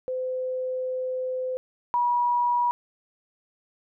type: tone pair in turn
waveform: sine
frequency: 512 / 966.5 Hz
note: C5 / B5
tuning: -38 / -38 cents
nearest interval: major seventh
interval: 1100 cents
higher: second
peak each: -26 / -20 dBFS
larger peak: second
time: 0.08-1.57 / 1.94-2.71 s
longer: first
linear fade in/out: 0 ms
effects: none

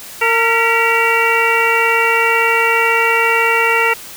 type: harmonic tone with a mistuned harmonic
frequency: 458 Hz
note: A#4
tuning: 31 cents flat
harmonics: 1 / 2 / 3 / 4 / 5 / 6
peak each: -18 / -18 / -18 / -18 / -18 / -18 dBFS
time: 0.21-3.94 s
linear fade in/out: 10 ms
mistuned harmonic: 4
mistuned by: +92 cents
effects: white hiss -33 dBFS RMS until 4.16 s

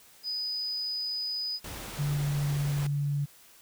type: tone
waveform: sine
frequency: 4978 Hz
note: D#8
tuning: in tune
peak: -30 dBFS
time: 0.23-1.6 s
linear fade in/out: 50 ms
type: noise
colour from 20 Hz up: pink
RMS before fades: -40 dBFS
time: 1.64-2.87 s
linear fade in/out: 5 ms
type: tone with pitch glide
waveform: sine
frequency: 145 to 143.42 Hz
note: D3 to D3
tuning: -22 to -41 cents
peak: -26 dBFS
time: 1.98-3.26 s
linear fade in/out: 20 ms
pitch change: -19 cents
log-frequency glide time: 2.13-2.6 s
effects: white hiss -56 dBFS RMS until 3.61 s

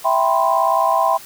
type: chord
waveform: sine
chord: C major seventh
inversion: first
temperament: equal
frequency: 659.3 / 784 / 987.8 / 1046.5 Hz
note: E5 / G5 / B5 / C6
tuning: 0 / 0 / 0 / 0 cents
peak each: -19 dBFS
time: 0.04-1.18 s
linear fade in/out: 20 ms
effects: white hiss -39 dBFS RMS until 1.25 s

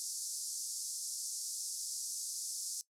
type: band-pass noise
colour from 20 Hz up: pink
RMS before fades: -41 dBFS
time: 0-2.81 s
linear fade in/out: 0 ms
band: 5000 to 11000 Hz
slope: 48 dB/octave
effects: noise-tail reverb RT60 0.1 s tail -18 dB re dry

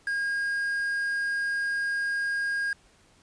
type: tone with quantisation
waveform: triangle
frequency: 1625 Hz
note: G#6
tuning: 38 cents flat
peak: -24 dBFS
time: 0.07-2.73 s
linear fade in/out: 2 ms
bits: 7
effects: pink hiss -60 dBFS RMS until 3.22 s + resampled to 22050 Hz

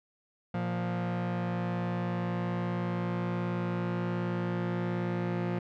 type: tone pair together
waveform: sawtooth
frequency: 117.31 / 176 Hz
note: A#2 / F3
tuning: +11 / +14 cents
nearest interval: perfect fifth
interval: 703 cents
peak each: -30 / -27 dBFS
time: 0.54-5.59 s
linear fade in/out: 5 ms
effects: low-pass 2000 Hz 12 dB/octave

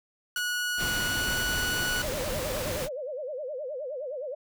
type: tone with pitch glide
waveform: sawtooth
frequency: 1462 to 1470.5 Hz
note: F#6 to F#6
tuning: -21 to -11 cents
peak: -24 dBFS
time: 0.36-2.02 s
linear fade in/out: 2 ms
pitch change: +10 cents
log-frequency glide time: 0.99-1.41 s
type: noise with exponential decay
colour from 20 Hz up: white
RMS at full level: -36 dBFS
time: 0.37-0.45 s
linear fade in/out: 1 ms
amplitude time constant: 16 ms
type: noise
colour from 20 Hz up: pink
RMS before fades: -33 dBFS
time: 0.77-2.89 s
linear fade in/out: 50 ms
type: tone with vibrato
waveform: sine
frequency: 553 Hz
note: C#5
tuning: 4 cents flat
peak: -32 dBFS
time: 2.03-4.35 s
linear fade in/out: 10 ms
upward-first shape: sine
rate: 9.6 Hz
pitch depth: 200 cents each way
effects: none

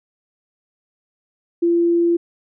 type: tone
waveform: sine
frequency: 341.5 Hz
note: F4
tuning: 39 cents flat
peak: -13 dBFS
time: 1.62-2.17 s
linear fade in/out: 10 ms
effects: none

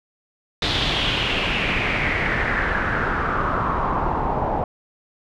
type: noise with low-pass filter sweep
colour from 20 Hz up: pink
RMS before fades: -22 dBFS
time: 0.62-4.64 s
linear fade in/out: 2 ms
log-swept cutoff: 3800 to 800 Hz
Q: 4.1
effects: none

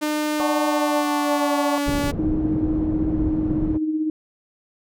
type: tone with pitch glide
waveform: sawtooth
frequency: 302.1 to 286.5 Hz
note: D4 to D4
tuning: +49 to -43 cents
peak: -17 dBFS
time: 0.01-2.12 s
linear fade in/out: 20 ms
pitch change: -92 cents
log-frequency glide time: 0.66-1.56 s
type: chord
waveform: sine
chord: D major seventh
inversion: none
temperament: equal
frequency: 587.3 / 740 / 880 / 1108.7 Hz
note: D5 / F#5 / A5 / C#6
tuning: 0 / 0 / 0 / 0 cents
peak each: -25 / -29 / -27 / -28 dBFS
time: 0.4-1.78 s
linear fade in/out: 0 ms
type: low-pass noise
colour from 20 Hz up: pink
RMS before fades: -26 dBFS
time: 1.86-3.78 s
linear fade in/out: 20 ms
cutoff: 380 Hz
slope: 12 dB/octave
type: tone with tremolo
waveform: sine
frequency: 311.1 Hz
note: D#4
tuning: in tune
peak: -18 dBFS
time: 2.19-4.1 s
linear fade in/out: 2 ms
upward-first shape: sine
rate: 16 Hz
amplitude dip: 45%
effects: none

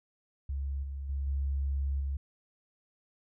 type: tone with level steps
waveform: sine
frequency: 69 Hz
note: C#2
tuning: 7 cents flat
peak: -31 / -35 / -30 / -28 / -30 dBFS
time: 0.49-2.17 s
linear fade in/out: 5 ms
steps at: 0.83 / 1.09 / 1.27 / 2 s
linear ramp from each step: 5 ms
effects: none

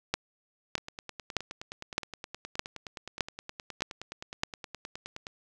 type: two click trains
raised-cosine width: 0.2 ms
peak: -22 / -9 dBFS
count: 44 / 8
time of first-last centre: 0.78-5.269 / 0.14-4.434 s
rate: 9.58 / 1.63 Hz
effects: none

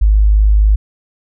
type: tone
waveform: sine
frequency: 51.91 Hz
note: G#1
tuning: in tune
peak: -6 dBFS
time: 0.01-0.76 s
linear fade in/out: 10 ms
effects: none

